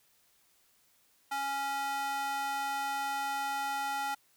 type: tone with high-pass filter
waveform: square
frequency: 277.2 Hz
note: C#4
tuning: in tune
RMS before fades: -34 dBFS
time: 1.31-4.15 s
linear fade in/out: 10 ms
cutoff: 1000 Hz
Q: 6.1
effects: white hiss -68 dBFS RMS until 4.36 s